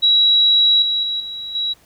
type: tone with level steps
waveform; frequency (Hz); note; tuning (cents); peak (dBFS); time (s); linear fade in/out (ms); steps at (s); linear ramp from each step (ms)
sine; 3884; B7; -30; -10 / -16 / -19 / -26 / -18; 0.02-1.74; 20; 0.82 / 1.03 / 1.2 / 1.55; 2
effects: pink hiss -53 dBFS RMS until 1.85 s